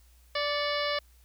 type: harmonic tone with a mistuned harmonic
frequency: 584 Hz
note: D5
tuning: 10 cents flat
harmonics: 1 / 2 / 3 / 4 / 5 / 6 / 7 / 8 / 9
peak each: -31 / -34 / -36 / -37 / -38 / -39 / -39 / -40 / -41 dBFS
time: 0.35-0.99 s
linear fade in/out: 5 ms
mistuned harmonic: 4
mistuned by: -80 cents
effects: added 60 Hz sine -56 dBFS peak until 1.24 s + white hiss -65 dBFS RMS until 1.24 s